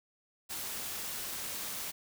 white noise, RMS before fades -39 dBFS, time 0.49-1.92 s, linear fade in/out 20 ms, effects none

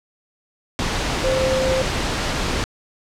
sine tone in noise, 523.3 Hz, C5, in tune, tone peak -18 dBFS, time 1.24-1.82 s, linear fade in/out 0 ms, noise pink, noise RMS -22 dBFS, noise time 0.79-2.64 s, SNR +1 dB, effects low-pass 6000 Hz 12 dB/octave

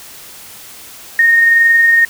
sine tone with amplitude modulation, 1848 Hz, A#6, 16 cents flat, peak -5 dBFS, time 1.19-2.05 s, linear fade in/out 2 ms, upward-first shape sine, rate 21.7 Hz, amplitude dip 25%, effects white hiss -35 dBFS RMS until 2.09 s

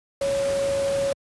sine tone in noise, 554.4 Hz, C#5, in tune, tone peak -21 dBFS, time 0.21-1.13 s, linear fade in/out 5 ms, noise pink, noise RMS -33 dBFS, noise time 0.21-1.13 s, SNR +9 dB, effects high-pass 80 Hz 12 dB/octave + resampled to 24000 Hz

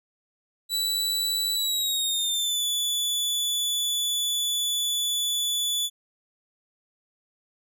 sawtooth tone with pitch glide, 3949 to 3458 Hz, B7 to A7, -1 to -31 cents, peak -21 dBFS, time 0.69-5.9 s, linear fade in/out 50 ms, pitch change -230 cents, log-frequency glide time 1.55-2.65 s, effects none

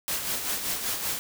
white noise with tremolo, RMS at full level -28 dBFS, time 0.08-1.19 s, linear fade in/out 0 ms, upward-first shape sine, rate 5.2 Hz, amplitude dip 50%, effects none

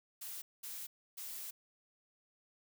blue noise bursts at uneven times, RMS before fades -45 dBFS, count 3, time 0.21-0.42 / 0.63-0.87 / 1.17-1.51 s, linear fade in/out 10 ms, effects none

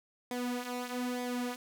sawtooth tone with flanger, 246.9 Hz, B3, in tune, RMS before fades -36 dBFS, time 0.31-1.56 s, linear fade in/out 2 ms, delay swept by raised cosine 0.7 to 4.7 ms, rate 1.1 Hz, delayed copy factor -0.65, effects none

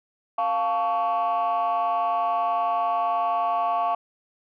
sine chord, F augmented, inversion none, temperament equal with one note detuned, 698.5 / 880 / 1122.3 Hz, F5 / A5 / C#6, 0 / 0 / +21 cents, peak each -22 / -27 / -24 dBFS, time 0.38-3.95 s, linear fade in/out 5 ms, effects tanh soft clip ceiling -17 dBFS

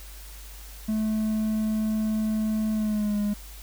triangle tone with pitch glide, 216.8 to 206.7 Hz, A3 to G#3, -25 to -8 cents, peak -21 dBFS, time 0.88-3.34 s, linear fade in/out 10 ms, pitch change -83 cents, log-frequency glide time 2.73-3.17 s, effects added 50 Hz sine -41 dBFS peak until 3.62 s + white hiss -47 dBFS RMS until 3.62 s

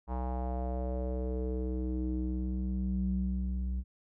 square tone with low-pass filter sweep, 63.1 Hz, B1, 38 cents sharp, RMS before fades -33 dBFS, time 0.07-3.84 s, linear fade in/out 50 ms, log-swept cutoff 920 to 130 Hz, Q 4, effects none

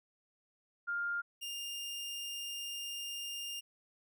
sine / sawtooth tone pair in turn, 1404 / 2808 Hz, F6 / F7, +9 / +9 cents, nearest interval octave, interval 1200 cents, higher second, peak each -33 / -36 dBFS, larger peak first, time 0.87-1.22 / 1.41-3.61 s, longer second, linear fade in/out 20 ms, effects none

